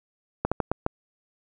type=slowing click train; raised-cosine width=1 ms; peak=-9 dBFS; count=5; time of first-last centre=0.45-0.864 s; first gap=66 ms; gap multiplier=1.31; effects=none